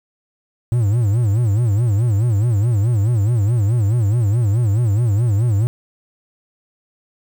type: tone with vibrato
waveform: triangle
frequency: 110 Hz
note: A2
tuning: in tune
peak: -11 dBFS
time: 0.72-5.67 s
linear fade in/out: 0 ms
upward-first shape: sine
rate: 4.7 Hz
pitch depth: 200 cents each way
effects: 7-bit